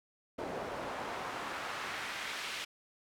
pink noise with band-pass filter sweep, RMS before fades -40 dBFS, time 0.38-2.65 s, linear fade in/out 10 ms, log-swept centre 530 to 2800 Hz, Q 0.98, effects none

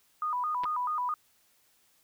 sine tone with vibrato, 1103 Hz, C#6, 9 cents flat, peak -28 dBFS, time 0.22-1.14 s, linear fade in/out 2 ms, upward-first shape square, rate 4.6 Hz, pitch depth 190 cents each way
clicks, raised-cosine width 0.3 ms, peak -23 dBFS, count 2, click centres 0.636 / 0.642 s
effects white hiss -67 dBFS RMS until 2.03 s

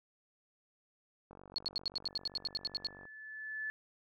click train, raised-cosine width 1 ms, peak -39 dBFS, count 84, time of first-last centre 1.31-3.054 s, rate 47.6 Hz
sine tone bursts, 4346 Hz, C#8, 35 cents flat, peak -32 dBFS, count 14, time 1.56-2.869 s, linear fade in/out 0 ms, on 22 ms, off 77 ms
sine tone with exponential growth, 1737 Hz, A6, 23 cents flat, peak -35 dBFS, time 2.04-3.7 s, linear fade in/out 0 ms, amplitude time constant 360 ms
effects none

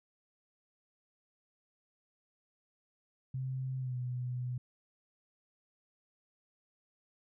sine tone with pitch glide, 130.81 to 124.61 Hz, C3 to B2, 0 to +16 cents, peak -34 dBFS, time 3.34-4.58 s, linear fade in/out 5 ms, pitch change -84 cents, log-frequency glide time 3.79-3.96 s, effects none

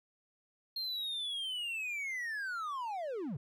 triangle linear sweep, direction down, 4228 to 116.4 Hz, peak -34 dBFS, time 0.76-3.37 s, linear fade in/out 5 ms, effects none

